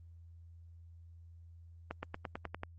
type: accelerating click train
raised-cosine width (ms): 0.5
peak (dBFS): -24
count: 8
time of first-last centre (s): 1.91-2.634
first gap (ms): 120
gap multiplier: 0.95
effects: added 84 Hz sine -52 dBFS peak until 2.78 s + Opus 24 kbps